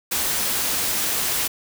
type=noise; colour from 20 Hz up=white; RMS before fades=-23 dBFS; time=0.11-1.48 s; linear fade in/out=10 ms; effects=none